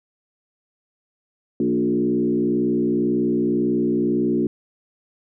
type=tone with frequency modulation; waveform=sine; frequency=292 Hz; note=D4; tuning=10 cents flat; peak=-17 dBFS; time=1.6-4.47 s; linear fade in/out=2 ms; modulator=61.9 Hz; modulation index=1.5; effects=none